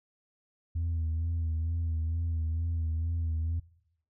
sine tone with vibrato, 81.9 Hz, E2, 11 cents flat, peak -26 dBFS, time 0.75-3.6 s, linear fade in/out 10 ms, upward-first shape sine, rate 2.2 Hz, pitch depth 43 cents each way, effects noise-tail reverb RT60 0.8 s tail -22 dB re dry + tanh soft clip ceiling -26 dBFS

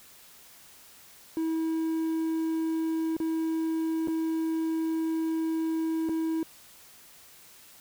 triangle tone with dropouts, 322.9 Hz, E4, 36 cents flat, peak -24 dBFS, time 1.37-6.43 s, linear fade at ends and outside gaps 1 ms, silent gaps 3.167-3.201 / 4.074-4.082 / 6.089-6.094 s, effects white hiss -53 dBFS RMS until 7.8 s

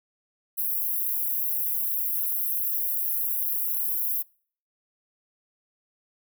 white high-pass noise, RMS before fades -27 dBFS, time 0.57-4.23 s, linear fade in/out 20 ms, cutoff 11000 Hz, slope 96 dB/octave, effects noise-tail reverb RT60 0.5 s tail -26 dB re dry

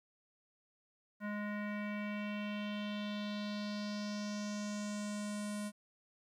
square tone with low-pass filter sweep, 207.7 Hz, G#3, in tune, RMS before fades -40 dBFS, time 1.2-5.72 s, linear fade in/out 50 ms, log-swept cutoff 1700 to 10000 Hz, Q 3.2, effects 12-bit

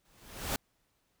pink noise with exponential growth, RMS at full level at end -30 dBFS, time 0.05-0.56 s, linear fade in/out 2 ms, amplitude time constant 110 ms, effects pink hiss -75 dBFS RMS until 1.2 s

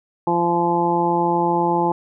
harmonic tone, 172.1 Hz, F3, 25 cents flat, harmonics 1 / 2 / 3 / 4 / 5 / 6, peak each -25 / -21 / -27 / -28 / -19 / -28 dBFS, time 0.27-1.92 s, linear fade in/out 2 ms, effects none

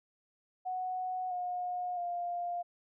sine tone with pitch steps, 739 / 719.6 / 700.8 Hz, F#5 / F#5 / F5, -2 / -48 / +6 cents, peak -33 dBFS, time 0.65-2.63 s, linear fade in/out 20 ms, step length 660 ms, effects none

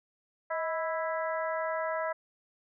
harmonic tone with a mistuned harmonic, 329.6 Hz, E4, in tune, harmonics 2 / 3 / 4 / 5 / 6, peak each -32 / -36 / -38 / -40 / -42 dBFS, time 0.5-2.13 s, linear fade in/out 10 ms, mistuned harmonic 2, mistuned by -59 cents, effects none

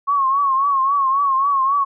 sine tone with vibrato, 1098 Hz, C#6, 17 cents flat, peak -14 dBFS, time 0.07-1.85 s, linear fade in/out 20 ms, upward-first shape triangle, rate 3.7 Hz, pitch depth 88 cents each way, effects none

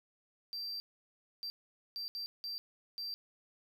triangle tone bursts at uneven times, 4699 Hz, D8, in tune, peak -37 dBFS, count 6, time 0.53-0.8 / 1.43-1.5 / 1.96-2.08 / 2.15-2.26 / 2.44-2.58 / 2.98-3.14 s, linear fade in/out 0 ms, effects none

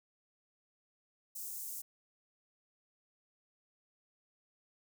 white high-pass noise, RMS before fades -43 dBFS, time 1.35-1.82 s, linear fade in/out 10 ms, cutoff 6700 Hz, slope 24 dB/octave, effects none

